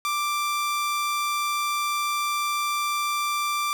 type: tone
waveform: sawtooth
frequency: 1178 Hz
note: D6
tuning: 5 cents sharp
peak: -20 dBFS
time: 0.05-3.73 s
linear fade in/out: 0 ms
effects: none